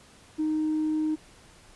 triangle tone with tanh clipping, 310 Hz, D#4, 6 cents flat, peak -24 dBFS, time 0.38-1.16 s, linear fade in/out 20 ms, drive 5 dB, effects pink hiss -54 dBFS RMS until 1.75 s + resampled to 24000 Hz

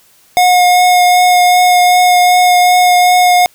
square tone with vibrato, 721 Hz, F#5, 45 cents flat, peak -6 dBFS, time 0.37-3.46 s, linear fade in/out 0 ms, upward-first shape triangle, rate 2.6 Hz, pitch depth 13 cents each way, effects white hiss -48 dBFS RMS until 3.54 s

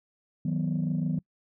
sine chord, B major, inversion first, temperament equal with one note detuned, 159.02 / 185 / 246.9 Hz, D#3 / F#3 / B3, +38 / 0 / 0 cents, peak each -27 / -29 / -31 dBFS, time 0.45-1.19 s, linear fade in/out 5 ms, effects noise-tail reverb RT60 0.1 s tail -26 dB re dry + tanh soft clip ceiling -20 dBFS

